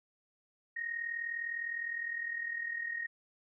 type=tone with amplitude modulation; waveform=sine; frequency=1864.7 Hz; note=A#6; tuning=in tune; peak=-32 dBFS; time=0.76-3.07 s; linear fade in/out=10 ms; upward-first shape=sine; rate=39.8 Hz; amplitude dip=65%; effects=none